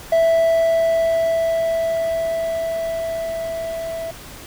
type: tone with level ramp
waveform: triangle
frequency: 659.3 Hz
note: E5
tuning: in tune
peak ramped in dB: -10 to -23 dBFS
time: 0.12-4.11 s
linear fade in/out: 5 ms
effects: pink hiss -38 dBFS RMS until 4.46 s